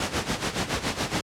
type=noise with tremolo; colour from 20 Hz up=pink; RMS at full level=-24 dBFS; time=0-1.21 s; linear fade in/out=2 ms; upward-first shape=sine; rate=7.1 Hz; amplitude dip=75%; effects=high-pass 80 Hz 12 dB/octave + low-pass 7000 Hz 12 dB/octave